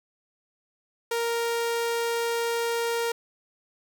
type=tone; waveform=sawtooth; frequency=466.2 Hz; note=A#4; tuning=in tune; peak=-21 dBFS; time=1.11-3.12 s; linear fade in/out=5 ms; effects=none